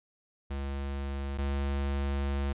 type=tone pair in turn; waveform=square; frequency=69.3 / 69.68 Hz; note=C#2 / C#2; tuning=0 / +10 cents; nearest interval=unison; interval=10 cents; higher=second; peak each=-33 / -29 dBFS; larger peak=second; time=0.5-1.38 / 1.38-2.53 s; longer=second; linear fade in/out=10 ms; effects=resampled to 8000 Hz